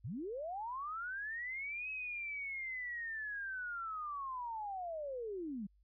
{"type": "linear two-way sweep", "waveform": "sine", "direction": "up then down", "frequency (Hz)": [87.3, 2570, 184.7], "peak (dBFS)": -39, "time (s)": [0.04, 5.67], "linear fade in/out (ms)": 10, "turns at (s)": 1.9, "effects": ["added 50 Hz sine -66 dBFS peak until 5.83 s"]}